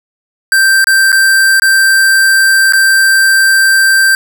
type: tone with dropouts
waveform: square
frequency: 1568 Hz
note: G6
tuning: in tune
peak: -6 dBFS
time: 0.52-4.15 s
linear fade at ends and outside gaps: 1 ms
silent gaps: 0.843-0.87 / 1.119-1.127 / 1.598-1.62 / 2.724-2.734 s
effects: none